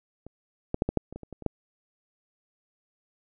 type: clicks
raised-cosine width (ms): 2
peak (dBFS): -29 / -13 / -9 / -13 / -9 / -27 / -25 / -28 / -26 / -28 / -12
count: 11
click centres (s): 0.266 / 0.744 / 0.821 / 0.89 / 0.973 / 1.126 / 1.16 / 1.233 / 1.327 / 1.423 / 1.463
effects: none